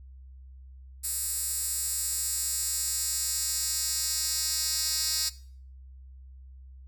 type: tone with high-pass filter sweep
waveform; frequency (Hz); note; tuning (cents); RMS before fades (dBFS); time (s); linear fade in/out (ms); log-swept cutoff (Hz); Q
10% pulse; 314.6; D#4; +19; -30; 1.03-5.3; 20; 9000 to 5400; 1.9
effects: noise-tail reverb RT60 0.5 s tail -19 dB re dry + added 65 Hz sine -45 dBFS peak until 6.87 s